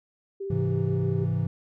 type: tone with vibrato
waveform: sine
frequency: 392 Hz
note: G4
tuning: in tune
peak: -30 dBFS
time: 0.4-1.25 s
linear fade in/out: 10 ms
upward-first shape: sine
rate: 19 Hz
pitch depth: 17 cents each way
type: chord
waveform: triangle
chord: Ab augmented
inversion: none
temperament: equal with one note detuned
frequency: 103.83 / 132.79 / 164.81 Hz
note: Ab2 / C3 / E3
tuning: 0 / +26 / 0 cents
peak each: -26 dBFS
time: 0.5-1.47 s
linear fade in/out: 5 ms
effects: none